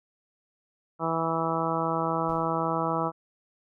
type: harmonic tone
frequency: 163.8 Hz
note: E3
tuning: 11 cents flat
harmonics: 1 / 2 / 3 / 4 / 5 / 6 / 7 / 8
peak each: -33 / -33 / -33 / -33 / -33 / -33 / -33 / -33 dBFS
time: 0.99-3.12 s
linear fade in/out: 50 ms
type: noise with exponential decay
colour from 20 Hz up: brown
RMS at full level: -43 dBFS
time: 2.29-2.71 s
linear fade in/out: 1 ms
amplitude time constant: 91 ms
effects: none